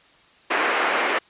white band-pass noise, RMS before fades -22 dBFS, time 0.5-1.19 s, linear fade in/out 10 ms, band 310 to 2300 Hz, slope 24 dB/octave, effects white hiss -54 dBFS RMS until 1.29 s + resampled to 8000 Hz

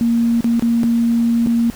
sine tone with dropouts, 233.1 Hz, A#3, in tune, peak -12 dBFS, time 0.01-1.7 s, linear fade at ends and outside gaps 0 ms, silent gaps 0.407-0.444 / 0.595-0.624 / 0.833-0.84 / 1.462-1.471 s, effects pink hiss -38 dBFS RMS until 1.75 s

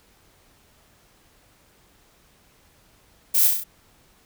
violet noise with echo, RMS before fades -19 dBFS, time 3.34-3.48 s, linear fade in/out 10 ms, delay 32 ms, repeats 5, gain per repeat -3 dB, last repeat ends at 3.64 s, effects pink hiss -58 dBFS RMS until 4.25 s

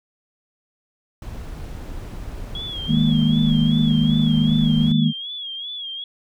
brown noise, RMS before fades -32 dBFS, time 1.22-4.92 s, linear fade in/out 2 ms
sine tone with vibrato, 3316 Hz, G#7, 3 cents flat, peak -28 dBFS, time 2.55-6.04 s, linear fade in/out 2 ms, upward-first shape sine, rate 2.6 Hz, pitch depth 82 cents each way
sine chord, D# suspended fourth, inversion none, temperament equal with one note detuned, 155.56 / 205.3 / 233.1 Hz, D#3 / G#3 / A#3, 0 / -20 / 0 cents, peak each -18 / -21 / -18 dBFS, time 2.87-5.13 s, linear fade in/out 50 ms
effects none

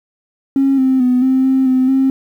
triangle tone with pitch steps, 272.1 / 262.1 / 250.4 / 261.8 / 264.2 / 258.1 / 266.5 Hz, C#4 / C4 / B3 / C4 / C4 / C4 / C4, -32 / +3 / +24 / +1 / +17 / -23 / +32 cents, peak -6 dBFS, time 0.56-2.1 s, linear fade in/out 2 ms, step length 220 ms, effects tanh soft clip ceiling -7 dBFS + 8-bit

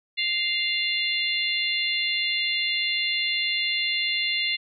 harmonic tone with a mistuned harmonic, 698.5 Hz, F5, in tune, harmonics 3 / 4 / 5 / 6, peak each -27 / -28 / -29 / -30 dBFS, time 0.17-4.57 s, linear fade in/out 20 ms, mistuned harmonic 6, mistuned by -20 cents, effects none

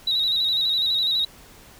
sine tone with vibrato, 3846 Hz, B7, 47 cents flat, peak -18 dBFS, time 0.07-1.25 s, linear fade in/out 5 ms, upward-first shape square, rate 12 Hz, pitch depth 41 cents each way, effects tanh soft clip ceiling -15 dBFS + pink hiss -48 dBFS RMS until 1.79 s

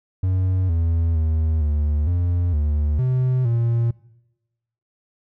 triangle tone with pitch steps, 93 / 83 / 79.4 / 74.3 / 87.8 / 74.3 / 128.1 / 116.9 Hz, F#2 / E2 / D#2 / D2 / F2 / D2 / C3 / A#2, +9 / +12 / +36 / +21 / +10 / +21 / -36 / +5 cents, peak -15 dBFS, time 0.23-3.91 s, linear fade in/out 5 ms, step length 460 ms, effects noise-tail reverb RT60 1.0 s tail -22 dB re dry

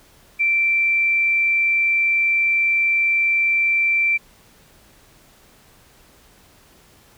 sine tone, 2345 Hz, D7, 3 cents flat, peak -15 dBFS, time 0.39-4.18 s, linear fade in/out 20 ms, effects pink hiss -52 dBFS RMS until 7.17 s

